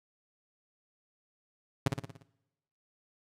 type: tone with echo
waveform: sawtooth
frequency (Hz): 136.4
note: C#3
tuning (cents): -28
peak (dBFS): -18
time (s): 1.86-1.88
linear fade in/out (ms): 5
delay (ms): 58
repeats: 6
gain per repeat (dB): -5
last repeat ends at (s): 2.228
effects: noise-tail reverb RT60 1.0 s tail -23 dB re dry + low-pass 11000 Hz 12 dB/octave